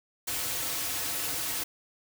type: noise with comb filter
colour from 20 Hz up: white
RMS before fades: -32 dBFS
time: 0.27-1.64 s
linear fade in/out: 10 ms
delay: 5 ms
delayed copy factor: -0.75
effects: none